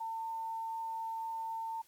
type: tone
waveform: sine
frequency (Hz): 901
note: A5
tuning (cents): +41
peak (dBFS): -36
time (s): 0-1.82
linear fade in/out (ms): 10
effects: white hiss -66 dBFS RMS until 1.87 s + AAC 64 kbps